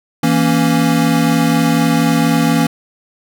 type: chord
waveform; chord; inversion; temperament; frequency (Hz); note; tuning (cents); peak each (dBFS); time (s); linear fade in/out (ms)
square; A# diminished; second; equal; 164.81 / 233.1 / 277.2; E3 / A#3 / C#4; 0 / 0 / 0; -16; 0.23-2.67; 5
effects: none